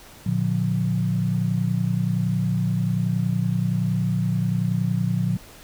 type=chord; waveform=sine; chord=Bb major; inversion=none; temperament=equal with one note detuned; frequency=116.54 / 146.83 / 177.77 Hz; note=Bb2 / D3 / F3; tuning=0 / 0 / +31 cents; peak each=-24 / -26 / -23 dBFS; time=0.26-5.37 s; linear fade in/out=5 ms; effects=pink hiss -46 dBFS RMS until 5.63 s